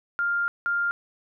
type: tone bursts at uneven times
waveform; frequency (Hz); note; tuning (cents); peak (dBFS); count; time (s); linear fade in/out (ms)
sine; 1400; F6; +4; -22; 2; 0.19-0.48 / 0.66-0.91; 0
effects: none